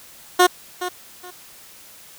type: tone with echo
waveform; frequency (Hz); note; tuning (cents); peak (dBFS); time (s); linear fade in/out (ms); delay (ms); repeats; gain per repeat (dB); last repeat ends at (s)
15% pulse; 360.7; F#4; -44; -4; 0.39-0.47; 10; 420; 2; -13; 1.31
effects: white hiss -45 dBFS RMS until 2.18 s